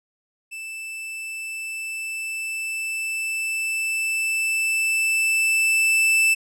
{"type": "tone with level ramp", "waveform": "45% pulse", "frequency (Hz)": 2644, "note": "E7", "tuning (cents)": 5, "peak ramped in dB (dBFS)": [-32, -15], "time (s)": [0.51, 6.35], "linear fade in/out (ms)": 20, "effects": ["low-pass 12000 Hz 12 dB/octave"]}